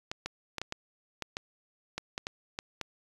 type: clicks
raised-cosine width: 0.2 ms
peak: -17 dBFS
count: 12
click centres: 0.115 / 0.26 / 0.583 / 0.616 / 0.724 / 1.223 / 1.369 / 1.98 / 2.179 / 2.269 / 2.589 / 2.813 s
effects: resampled to 24000 Hz